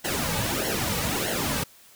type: noise with flanger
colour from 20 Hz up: pink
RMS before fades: -27 dBFS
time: 0.04-1.64 s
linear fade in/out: 10 ms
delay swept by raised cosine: 0.82 to 2.92 ms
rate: 1.6 Hz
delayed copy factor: -0.75
effects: white hiss -53 dBFS RMS until 1.95 s